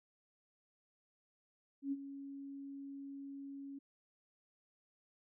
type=tone with ADSR envelope; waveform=sine; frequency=277.2 Hz; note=C#4; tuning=in tune; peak=-33 dBFS; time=1.82-3.79 s; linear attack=100 ms; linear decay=38 ms; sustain=-12 dB; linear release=10 ms; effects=none